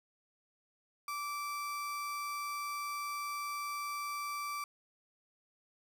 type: tone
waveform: 35% pulse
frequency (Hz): 1165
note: D6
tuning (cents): -14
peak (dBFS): -35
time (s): 1.08-4.64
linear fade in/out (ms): 2
effects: none